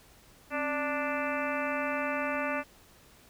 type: harmonic tone with a mistuned harmonic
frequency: 293.7 Hz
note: D4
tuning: in tune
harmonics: 1 / 2 / 3 / 4 / 5 / 6 / 7 / 8 / 9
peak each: -36 / -34 / -39 / -37 / -38 / -40 / -41 / -42 / -40 dBFS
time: 0.5-2.64 s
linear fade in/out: 50 ms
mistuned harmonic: 1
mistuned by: -150 cents
effects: pink hiss -58 dBFS RMS until 3.29 s